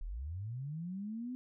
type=linear sweep; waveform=sine; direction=up; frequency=32 to 256.7 Hz; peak=-38 dBFS; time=0.01-1.35 s; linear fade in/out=0 ms; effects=none